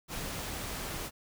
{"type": "noise", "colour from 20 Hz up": "pink", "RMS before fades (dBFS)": -38, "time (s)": [0.08, 1.11], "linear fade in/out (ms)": 50, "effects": []}